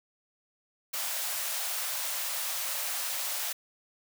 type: high-pass noise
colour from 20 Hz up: white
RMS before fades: -33 dBFS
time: 0.93-3.53 s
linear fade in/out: 10 ms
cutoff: 520 Hz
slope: 96 dB/octave
effects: none